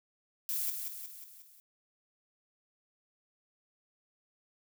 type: noise with echo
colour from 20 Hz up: violet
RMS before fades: -34 dBFS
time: 0.49-0.7 s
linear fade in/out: 0 ms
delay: 180 ms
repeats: 5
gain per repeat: -5 dB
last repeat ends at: 1.6 s
effects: none